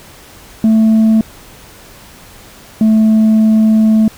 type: tone pair in turn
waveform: sine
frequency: 220.7 / 218.7 Hz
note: A3 / A3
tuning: +5 / -10 cents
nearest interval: unison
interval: 15 cents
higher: first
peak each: -3 dBFS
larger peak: neither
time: 0.64-1.21 / 2.81-4.08 s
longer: second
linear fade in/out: 2 ms
effects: tanh soft clip ceiling -5 dBFS + pink hiss -38 dBFS RMS until 4.17 s